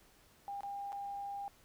sine tone with dropouts, 802 Hz, G5, 39 cents sharp, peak -39 dBFS, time 0.48-1.48 s, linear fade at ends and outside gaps 0 ms, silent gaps 0.607-0.633 / 0.921-0.928 s, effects pink hiss -65 dBFS RMS until 1.64 s

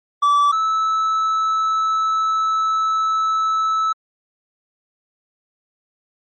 triangle tone pair in turn, 1156 / 1306.8 Hz, D6 / E6, -28 / -15 cents, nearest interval major second, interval 213 cents, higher second, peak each -10 / -14 dBFS, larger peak first, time 0.22-0.52 / 0.52-3.93 s, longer second, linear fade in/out 10 ms, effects MP3 32 kbps

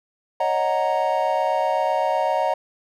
triangle chord, D# minor seventh, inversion third, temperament equal, 554.4 / 622.3 / 740 / 932.3 Hz, C#5 / D#5 / F#5 / A#5, 0 / 0 / 0 / 0 cents, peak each -24 / -22 / -22 / -22 dBFS, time 0.4-2.54 s, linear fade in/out 5 ms, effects none

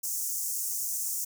pink high-pass noise, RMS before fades -32 dBFS, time 0.03-1.25 s, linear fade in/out 10 ms, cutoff 6000 Hz, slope 48 dB/octave, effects none

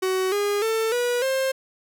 45% pulse tone with pitch steps, 375.1 / 409 / 446.1 / 486.4 / 530.5 Hz, F#4 / G#4 / A4 / B4 / C5, +24 / -26 / +24 / -26 / +24 cents, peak -21 dBFS, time 0.02-1.52 s, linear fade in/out 10 ms, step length 300 ms, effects none

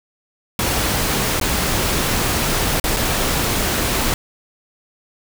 pink noise with dropouts, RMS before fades -19 dBFS, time 0.59-4.14 s, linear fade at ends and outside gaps 2 ms, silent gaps 1.4-1.412 / 2.799-2.84 / 2.965-2.968 s, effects none

